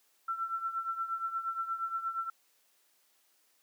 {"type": "tone with tremolo", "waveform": "sine", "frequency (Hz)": 1345, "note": "E6", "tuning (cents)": 34, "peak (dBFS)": -29, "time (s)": [0.28, 2.3], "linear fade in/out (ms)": 5, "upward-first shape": "triangle", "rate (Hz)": 8.5, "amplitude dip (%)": 80, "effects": ["white hiss -70 dBFS RMS until 3.62 s", "high-pass 300 Hz 12 dB/octave"]}